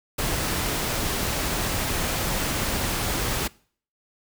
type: noise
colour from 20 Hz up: pink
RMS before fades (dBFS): -26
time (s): 0.18-3.48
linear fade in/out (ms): 10
effects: noise-tail reverb RT60 0.5 s tail -23 dB re dry